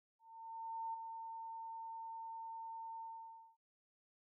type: tone with ADSR envelope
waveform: sine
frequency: 905 Hz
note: A5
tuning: 48 cents sharp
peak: -39 dBFS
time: 0.19-3.57 s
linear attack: 750 ms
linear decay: 6 ms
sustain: -6 dB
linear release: 560 ms
effects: none